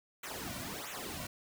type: noise with flanger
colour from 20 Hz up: pink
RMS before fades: -42 dBFS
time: 0.23-1.27 s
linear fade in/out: 5 ms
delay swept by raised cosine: 0.2 to 2.4 ms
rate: 1.5 Hz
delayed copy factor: -0.95
effects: none